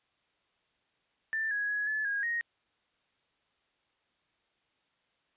sine tone with pitch steps, 1775 / 1664 / 1676 / 1726 / 1637 / 1871 Hz, A6 / G#6 / G#6 / A6 / G#6 / A#6, +15 / +3 / +15 / -34 / -25 / +6 cents, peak -29 dBFS, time 1.33-2.41 s, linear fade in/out 0 ms, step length 180 ms, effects white hiss -74 dBFS RMS until 5.36 s + resampled to 8000 Hz

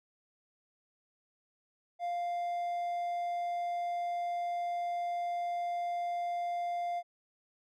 triangle tone, 698.5 Hz, F5, in tune, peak -30 dBFS, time 1.99-7.03 s, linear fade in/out 50 ms, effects none

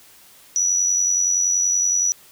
sine tone with amplitude modulation, 5880 Hz, F#8, 12 cents flat, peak -14 dBFS, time 0.56-2.12 s, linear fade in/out 0 ms, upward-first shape sine, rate 90.6 Hz, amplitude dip 50%, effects white hiss -49 dBFS RMS until 2.31 s

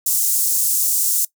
pink high-pass noise, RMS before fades -18 dBFS, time 0.06-1.25 s, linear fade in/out 5 ms, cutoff 7100 Hz, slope 24 dB/octave, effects noise-tail reverb RT60 0.1 s tail -20 dB re dry

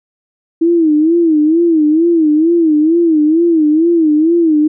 sine tone with vibrato, 321 Hz, E4, 46 cents flat, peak -7 dBFS, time 0.61-4.68 s, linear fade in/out 10 ms, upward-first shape sine, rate 2.2 Hz, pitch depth 120 cents each way, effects none

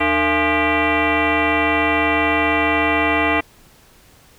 sine tone with frequency modulation, 836 Hz, G#5, 11 cents sharp, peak -14 dBFS, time 0-3.41 s, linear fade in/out 10 ms, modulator 379 Hz, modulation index 4.7, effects pink hiss -50 dBFS RMS until 4.38 s

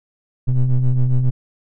triangle ring-modulated tone, 61.74 Hz, B1, in tune, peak -7 dBFS, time 0.47-1.31 s, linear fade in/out 20 ms, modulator 65.4 Hz, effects none

